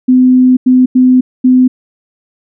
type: tone bursts at uneven times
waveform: sine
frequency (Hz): 254.4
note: C4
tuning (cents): -48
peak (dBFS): -3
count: 4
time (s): 0.08-0.57 / 0.66-0.86 / 0.95-1.21 / 1.44-1.68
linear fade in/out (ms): 10
effects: none